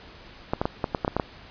clicks, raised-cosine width 1 ms, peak -9 dBFS, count 9, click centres 0.535 / 0.615 / 0.655 / 0.842 / 0.948 / 1.048 / 1.079 / 1.166 / 1.198 s, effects pink hiss -47 dBFS RMS until 1.5 s + resampled to 11025 Hz

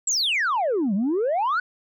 sine exponential two-way sweep, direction down then up, 7902 to 185 to 1524 Hz, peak -18 dBFS, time 0.07-1.6 s, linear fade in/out 5 ms, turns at 0.94 s, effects tanh soft clip ceiling -18 dBFS

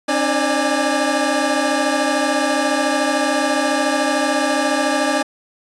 25% pulse tone cluster, 269.5 / 302.5 / 591 / 825 Hz, C#4 / D#4 / D5 / G#5, -49 / -49 / +11 / -12 cents, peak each -18 dBFS, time 0.08-5.23 s, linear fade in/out 10 ms, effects resampled to 24000 Hz

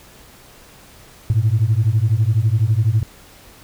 sine beating tone pair, 103.83 / 115.83 Hz, G#2 / A#2, 0 / -11 cents, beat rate 12 Hz, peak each -15 dBFS, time 1.3-3.03 s, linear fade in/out 0 ms, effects tanh soft clip ceiling -8 dBFS + pink hiss -45 dBFS RMS until 3.63 s

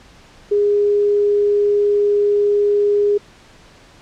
sine tone, 410.6 Hz, G#4, 20 cents flat, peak -12 dBFS, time 0.51-3.18 s, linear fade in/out 10 ms, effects pink hiss -46 dBFS RMS until 4.01 s + low-pass 6000 Hz 12 dB/octave

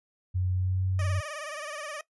sine tone with pitch glide, 91.7 to 93.9 Hz, F#2 to F#2, -15 to +26 cents, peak -25 dBFS, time 0.34-1.21 s, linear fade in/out 20 ms, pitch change +41 cents, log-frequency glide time 0.51-0.86 s
15% pulse tone with vibrato, 599 Hz, D5, 34 cents sharp, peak -29 dBFS, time 0.99-2.01 s, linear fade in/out 2 ms, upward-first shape sine, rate 19 Hz, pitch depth 85 cents each way
effects noise-tail reverb RT60 0.1 s tail -18 dB re dry + resampled to 24000 Hz

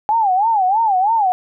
sine tone with vibrato, 821 Hz, G#5, 20 cents flat, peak -12 dBFS, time 0.09-1.32 s, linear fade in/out 0 ms, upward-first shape sine, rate 3.1 Hz, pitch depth 200 cents each way, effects none

